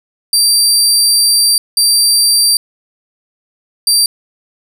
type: tone bursts at uneven times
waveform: 25% pulse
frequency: 4695 Hz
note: D8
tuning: 1 cent flat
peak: -3 dBFS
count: 3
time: 0.33-1.58 / 1.77-2.57 / 3.87-4.06 s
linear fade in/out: 2 ms
effects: none